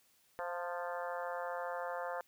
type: harmonic tone with a mistuned harmonic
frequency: 174.61 Hz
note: F3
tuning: in tune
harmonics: 3 / 4 / 5 / 6 / 7 / 8 / 9 / 10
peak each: -41 / -43 / -45 / -47 / -48 / -49 / -50 / -51 dBFS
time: 0.39-2.21 s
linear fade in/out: 0 ms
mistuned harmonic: 5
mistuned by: +25 cents
effects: white hiss -70 dBFS RMS until 2.27 s